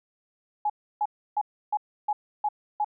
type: tone bursts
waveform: sine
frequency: 839 Hz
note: G#5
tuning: 17 cents sharp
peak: -22 dBFS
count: 7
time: 0.65-2.846 s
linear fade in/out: 5 ms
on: 48 ms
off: 310 ms
effects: none